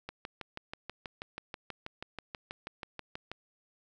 click train, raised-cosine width 0.3 ms, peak -23 dBFS, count 21, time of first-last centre 0.09-3.316 s, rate 6.2 Hz, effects none

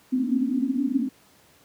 pink band-pass noise, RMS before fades -24 dBFS, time 0.12-1.09 s, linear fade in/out 10 ms, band 240 to 280 Hz, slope 96 dB/octave, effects pink hiss -57 dBFS RMS until 1.64 s + high-pass 100 Hz 12 dB/octave

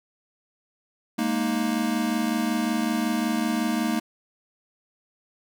square chord, Ab suspended second, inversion none, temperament equal, 207.7 / 233.1 / 311.1 Hz, Ab3 / Bb3 / Eb4, 0 / 0 / 0 cents, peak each -30 / -26 / -29 dBFS, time 1.18-4 s, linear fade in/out 10 ms, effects none

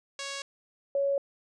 5% pulse / sine tone pair in turn, 554.4 / 557.5 Hz, C#5 / C#5, 0 / +10 cents, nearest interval unison, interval 10 cents, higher second, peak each -23 / -24 dBFS, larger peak first, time 0.19-0.42 / 0.95-1.18 s, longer neither, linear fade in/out 2 ms, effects resampled to 22050 Hz

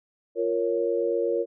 sine chord, Bb minor, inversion second, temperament equal, 349.2 / 466.2 / 554.4 Hz, F4 / Bb4 / Db5, 0 / 0 / 0 cents, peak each -28 / -25 / -28 dBFS, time 0.35-1.46 s, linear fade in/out 50 ms, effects none

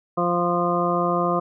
harmonic tone, 174.61 Hz, F3, in tune, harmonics 1 / 2 / 3 / 4 / 6 / 7, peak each -26 / -26 / -26 / -26 / -26 / -26 dBFS, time 0.17-1.4 s, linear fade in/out 10 ms, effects none

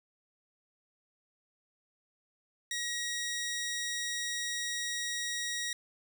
15% pulse tone, 1900 Hz, A#6, 33 cents sharp, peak -27 dBFS, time 2.71-5.73 s, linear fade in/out 2 ms, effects none

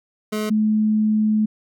25% pulse / sine tone pair in turn, 213.5 / 214.9 Hz, G#3 / A3, +48 / -41 cents, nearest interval unison, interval 11 cents, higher second, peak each -18 / -15 dBFS, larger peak second, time 0.32-0.5 / 0.5-1.46 s, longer second, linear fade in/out 10 ms, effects none

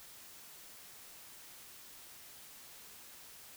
silence, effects white hiss -54 dBFS RMS until 3.56 s

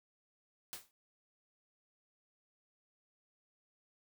white noise with exponential decay, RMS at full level -41 dBFS, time 0.73-0.91 s, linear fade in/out 0 ms, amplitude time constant 38 ms, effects none

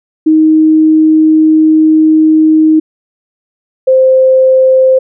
sine tone pair in turn, 313.6 / 521.9 Hz, D#4 / C5, +14 / -4 cents, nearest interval major sixth, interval 882 cents, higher second, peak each -3 dBFS, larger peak neither, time 0.26-2.8 / 3.87-4.99 s, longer first, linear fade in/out 10 ms, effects none

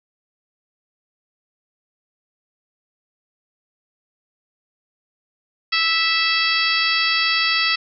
harmonic tone, 657 Hz, E5, 6 cents flat, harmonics 2 / 3 / 4 / 5 / 6 / 7 / 8, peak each -25 / -23 / -22 / -25 / -27 / -23 / -27 dBFS, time 5.72-7.76 s, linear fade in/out 10 ms, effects none

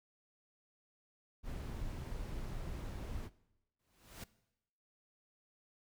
brown noise, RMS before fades -42 dBFS, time 1.43-3.3 s, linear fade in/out 50 ms
pink noise with exponential growth, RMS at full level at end -46 dBFS, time 3.79-4.24 s, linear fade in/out 5 ms, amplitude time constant 96 ms
effects noise-tail reverb RT60 0.9 s tail -19 dB re dry

